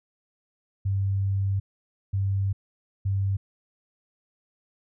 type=tone bursts at uneven times; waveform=sine; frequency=97.9 Hz; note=G2; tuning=2 cents flat; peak=-22 dBFS; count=3; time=0.85-1.6 / 2.13-2.53 / 3.05-3.37 s; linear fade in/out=10 ms; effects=none